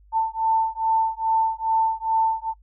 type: beating tone pair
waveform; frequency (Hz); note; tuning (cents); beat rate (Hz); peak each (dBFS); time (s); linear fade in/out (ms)
sine; 891 / 893.4; A5 / A5; +22 / +26; 2.4; -22; 0.12-2.54; 50
effects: noise-tail reverb RT60 0.1 s tail -24 dB re dry + added 50 Hz sine -50 dBFS peak until 2.62 s